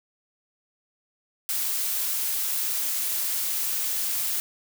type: noise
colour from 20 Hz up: blue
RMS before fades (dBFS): -27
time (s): 1.49-4.4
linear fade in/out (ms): 0
effects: none